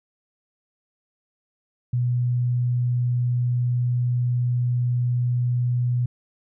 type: tone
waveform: sine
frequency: 122.7 Hz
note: B2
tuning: 11 cents flat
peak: -19 dBFS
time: 1.93-6.06 s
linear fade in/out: 5 ms
effects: none